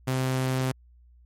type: tone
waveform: sawtooth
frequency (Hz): 130.1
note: C3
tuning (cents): -9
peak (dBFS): -20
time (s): 0.07-0.72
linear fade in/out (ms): 10
effects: added 60 Hz sine -52 dBFS peak until 1.25 s + MP3 64 kbps